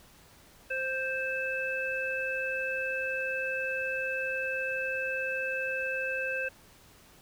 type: harmonic tone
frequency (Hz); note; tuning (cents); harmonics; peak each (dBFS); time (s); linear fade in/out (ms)
524; C5; +2; 1 / 3 / 5; -35 / -33 / -34; 0.7-6.49; 10
effects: pink hiss -57 dBFS RMS until 7.21 s